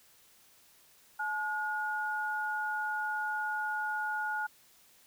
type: tone pair together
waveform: sine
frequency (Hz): 856 / 1439.6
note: A5 / F#6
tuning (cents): -48 / -48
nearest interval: major sixth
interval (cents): 900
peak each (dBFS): -35 / -33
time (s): 1.19-4.47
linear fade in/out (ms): 10
effects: white hiss -62 dBFS RMS until 5.06 s